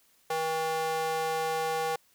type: tone with high-pass filter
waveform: square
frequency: 160 Hz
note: D#3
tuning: 49 cents sharp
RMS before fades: -30 dBFS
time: 0.3-1.96 s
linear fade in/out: 5 ms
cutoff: 630 Hz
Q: 5.2
effects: white hiss -65 dBFS RMS until 2.14 s